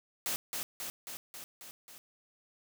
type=noise with echo; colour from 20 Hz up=white; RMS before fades=-34 dBFS; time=0.26-0.36 s; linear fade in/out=0 ms; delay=270 ms; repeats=6; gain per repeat=-3 dB; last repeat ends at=1.98 s; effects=none